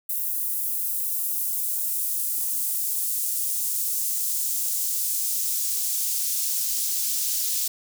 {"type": "noise with high-pass filter sweep", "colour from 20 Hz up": "white", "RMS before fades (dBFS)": -26, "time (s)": [0.09, 7.68], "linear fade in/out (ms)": 5, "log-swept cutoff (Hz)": [12000, 5100], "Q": 0.97, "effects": []}